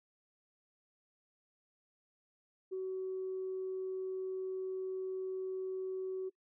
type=tone; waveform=sine; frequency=376.3 Hz; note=F#4; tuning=29 cents sharp; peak=-35 dBFS; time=2.71-6.3 s; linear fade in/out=20 ms; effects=noise-tail reverb RT60 0.1 s tail -22 dB re dry + tanh soft clip ceiling -31 dBFS